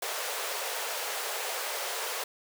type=high-pass noise; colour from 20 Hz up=pink; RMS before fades=-34 dBFS; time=0.02-2.24 s; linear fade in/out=5 ms; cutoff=430 Hz; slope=48 dB/octave; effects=none